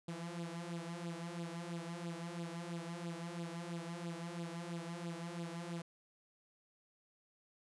sawtooth tone with flanger, 170 Hz, F3, 46 cents flat, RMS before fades -44 dBFS, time 0.08-5.82 s, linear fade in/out 5 ms, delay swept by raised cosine 0.24 to 4.94 ms, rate 3 Hz, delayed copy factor +0.7, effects resampled to 24000 Hz

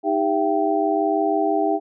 sine tone cluster, 311.7 / 397.7 / 674 / 775 Hz, D#4 / G4 / E5 / G5, +3 / +25 / +38 / -20 cents, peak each -23 dBFS, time 0.03-1.8 s, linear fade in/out 50 ms, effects none

